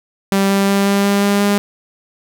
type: tone with pitch steps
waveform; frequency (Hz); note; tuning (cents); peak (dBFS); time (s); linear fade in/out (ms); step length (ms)
sawtooth; 196 / 197.14 / 198.28 / 199.43 / 200.6 / 201.7 / 202.9; G3 / G3 / G3 / G3 / G3 / G3 / G#3; 0 / +10 / +20 / +30 / +40 / +50 / -40; -8; 0.32-1.58; 0; 180
effects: none